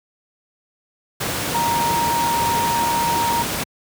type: tone in noise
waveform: sine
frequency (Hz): 936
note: A#5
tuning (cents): +7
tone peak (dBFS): -18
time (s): 1.54-3.43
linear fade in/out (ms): 10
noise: pink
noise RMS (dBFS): -23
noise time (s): 1.2-3.64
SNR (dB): +2
effects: high-pass 100 Hz 12 dB/octave